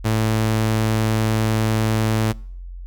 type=tone; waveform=sawtooth; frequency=110 Hz; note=A2; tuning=in tune; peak=-13 dBFS; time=0.04-2.33 s; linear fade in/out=20 ms; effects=noise-tail reverb RT60 0.6 s tail -25 dB re dry + added 44 Hz sine -31 dBFS peak until 2.86 s